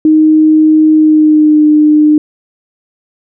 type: tone with pitch glide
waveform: sine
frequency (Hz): 311.1 to 302.6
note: D#4 to D#4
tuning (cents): 0 to -48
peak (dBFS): -3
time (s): 0.05-2.18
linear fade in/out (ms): 2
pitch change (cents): -48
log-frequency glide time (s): 0.93-1.65
effects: none